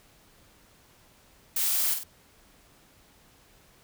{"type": "noise with echo", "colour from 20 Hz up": "blue", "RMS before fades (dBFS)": -27, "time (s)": [1.56, 1.94], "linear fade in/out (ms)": 5, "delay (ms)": 48, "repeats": 2, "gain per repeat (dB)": -6, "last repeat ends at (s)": 2.036, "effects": ["pink hiss -59 dBFS RMS until 3.83 s"]}